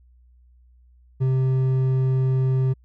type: tone with hard clipping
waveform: triangle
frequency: 130.81 Hz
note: C3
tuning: in tune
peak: -19 dBFS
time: 1.2-2.74 s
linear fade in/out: 20 ms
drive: 9 dB
effects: added 61 Hz sine -51 dBFS peak until 2.84 s